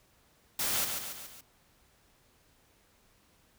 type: noise with echo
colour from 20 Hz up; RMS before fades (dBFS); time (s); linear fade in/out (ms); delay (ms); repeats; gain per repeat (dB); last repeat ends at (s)
white; -31; 0.59-0.85; 5; 140; 4; -5; 1.41
effects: pink hiss -66 dBFS RMS until 3.58 s